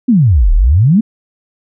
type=exponential two-way sweep; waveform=sine; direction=down then up; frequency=269.1 to 35.45 to 236.9 Hz; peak=-5 dBFS; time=0.08-1.01 s; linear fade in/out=10 ms; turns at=0.53 s; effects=none